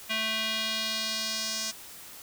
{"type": "tone with band-pass filter sweep", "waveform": "square", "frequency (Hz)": 220, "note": "A3", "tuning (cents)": 0, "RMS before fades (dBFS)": -31, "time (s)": [0.09, 1.72], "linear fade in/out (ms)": 20, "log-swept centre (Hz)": [2800, 5900], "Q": 2.1, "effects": ["white hiss -46 dBFS RMS until 2.22 s"]}